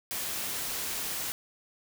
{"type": "noise", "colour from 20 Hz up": "white", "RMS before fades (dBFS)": -34, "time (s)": [0.11, 1.32], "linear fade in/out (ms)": 0, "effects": []}